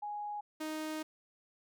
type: tone pair in turn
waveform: sine / sawtooth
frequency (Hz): 830.6 / 311.1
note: G#5 / D#4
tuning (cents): 0 / 0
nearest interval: octave + perfect fourth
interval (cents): 1700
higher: first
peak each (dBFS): -37 / -33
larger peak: second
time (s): 0.02-0.41 / 0.6-1.03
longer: second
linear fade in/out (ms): 10
effects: none